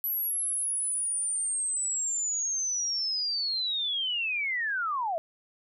sine linear sweep, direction down, 11840 to 622.3 Hz, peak -27 dBFS, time 0.04-5.18 s, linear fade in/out 0 ms, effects none

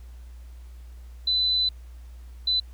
sine tone bursts at uneven times, 4006 Hz, B7, 24 cents sharp, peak -20 dBFS, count 2, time 1.27-1.69 / 2.47-2.6 s, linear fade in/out 5 ms, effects added 60 Hz sine -40 dBFS peak until 2.73 s + pink hiss -60 dBFS RMS until 2.73 s

